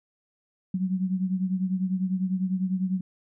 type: beating tone pair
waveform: sine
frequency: 185 / 195 Hz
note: F#3 / G3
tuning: 0 / -9 cents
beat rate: 10 Hz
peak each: -25 / -30 dBFS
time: 0.74-3.01 s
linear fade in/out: 5 ms
effects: none